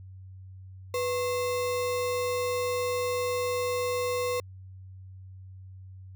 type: tone with sample-and-hold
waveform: sine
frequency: 493.9 Hz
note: B4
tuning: in tune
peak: -26 dBFS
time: 0.94-4.4 s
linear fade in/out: 2 ms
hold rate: 1575 Hz
effects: added 94 Hz sine -43 dBFS peak until 6.15 s